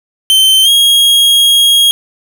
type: tone with pitch glide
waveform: 45% pulse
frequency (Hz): 3096 to 3278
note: G7 to G#7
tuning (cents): -22 to -23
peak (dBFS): -5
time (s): 0.3-1.91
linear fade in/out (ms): 0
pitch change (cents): +99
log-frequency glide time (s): 0.63-0.69
effects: none